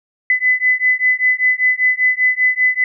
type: beating tone pair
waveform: sine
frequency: 2007 / 2012.1 Hz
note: B6 / B6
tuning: +27 / +32 cents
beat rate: 5.1 Hz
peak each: -15 dBFS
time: 0.3-2.84 s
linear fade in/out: 2 ms
effects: none

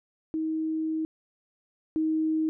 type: tone pair in turn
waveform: sine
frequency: 316.9 / 315.4 Hz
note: D#4 / D#4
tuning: +32 / +24 cents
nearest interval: unison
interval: 8 cents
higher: first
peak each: -26 / -23 dBFS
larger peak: second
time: 0.34-1.05 / 1.96-2.49 s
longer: first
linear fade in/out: 0 ms
effects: none

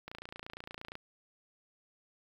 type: click train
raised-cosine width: 0.3 ms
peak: -27 dBFS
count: 26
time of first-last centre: 0.08-0.954 s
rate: 28.6 Hz
effects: 9-bit

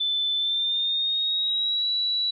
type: tone with pitch glide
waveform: sine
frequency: 3520 to 3928 Hz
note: A7 to B7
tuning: 0 to -10 cents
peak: -22 dBFS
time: 0-2.31 s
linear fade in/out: 10 ms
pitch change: +190 cents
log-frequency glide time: 0.37-1.9 s
effects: none

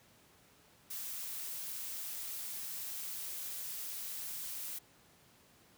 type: noise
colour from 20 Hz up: blue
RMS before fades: -42 dBFS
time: 0.9-4.79 s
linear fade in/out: 10 ms
effects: pink hiss -64 dBFS RMS until 5.77 s + high-pass 80 Hz 12 dB/octave

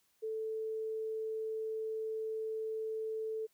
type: tone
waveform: sine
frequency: 440 Hz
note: A4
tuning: in tune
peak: -35 dBFS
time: 0.22-3.47 s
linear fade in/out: 20 ms
effects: white hiss -74 dBFS RMS until 3.53 s

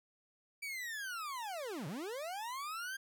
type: linear two-way sweep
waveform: 40% pulse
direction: down then up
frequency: 2326 to 130.81 to 1611 Hz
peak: -39 dBFS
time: 0.62-2.97 s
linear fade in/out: 10 ms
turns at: 1.87 s
effects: none

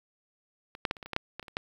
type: clicks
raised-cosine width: 0.3 ms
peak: -27 / -10 / -12 / -30 / -25 / -27 / -18 / -10 / -21 / -29 / -30 / -14 dBFS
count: 12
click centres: 0.751 / 0.852 / 0.911 / 0.968 / 1.028 / 1.06 / 1.133 / 1.164 / 1.396 / 1.428 / 1.482 / 1.569 s
effects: 8-bit

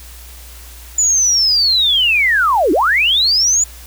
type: linear two-way sweep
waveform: sine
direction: down then up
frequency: 7040 to 276.9 to 7040 Hz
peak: -10 dBFS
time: 0.98-3.64 s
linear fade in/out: 5 ms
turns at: 2.72 s
effects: added 60 Hz sine -35 dBFS peak until 3.86 s + white hiss -39 dBFS RMS until 3.86 s

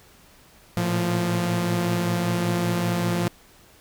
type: tone cluster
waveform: sawtooth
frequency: 111.4 / 116.6 / 174.2 Hz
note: A2 / A#2 / F3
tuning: +22 / +1 / -4 cents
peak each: -24 / -28 / -19 dBFS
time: 0.77-3.28 s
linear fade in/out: 0 ms
effects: pink hiss -53 dBFS RMS until 3.8 s

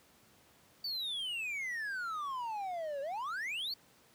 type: exponential two-way sweep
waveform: triangle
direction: down then up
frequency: 4622 to 540 to 4622 Hz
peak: -34 dBFS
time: 0.84-3.74 s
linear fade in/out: 5 ms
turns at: 3.01 s
effects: pink hiss -64 dBFS RMS until 4.14 s + high-pass 100 Hz 12 dB/octave

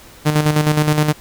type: tone with tremolo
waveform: sawtooth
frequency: 151.4 Hz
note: D#3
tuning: 47 cents flat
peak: -7 dBFS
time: 0.25-1.13 s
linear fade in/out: 20 ms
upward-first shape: square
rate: 9.6 Hz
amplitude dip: 55%
effects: pink hiss -42 dBFS RMS until 1.2 s

